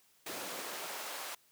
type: noise with high-pass filter sweep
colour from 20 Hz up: pink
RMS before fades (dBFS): -42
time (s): 0.26-1.35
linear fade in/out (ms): 5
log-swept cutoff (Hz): 300 to 830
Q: 0.97
effects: white hiss -68 dBFS RMS until 1.51 s + high-pass 80 Hz 12 dB/octave